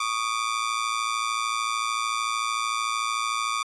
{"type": "ring-modulated tone", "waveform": "sawtooth", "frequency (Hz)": 1174.7, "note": "D6", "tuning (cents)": 0, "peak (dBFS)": -18, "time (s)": [0, 3.63], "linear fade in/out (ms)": 5, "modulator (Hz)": 56.7, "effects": ["resampled to 22050 Hz"]}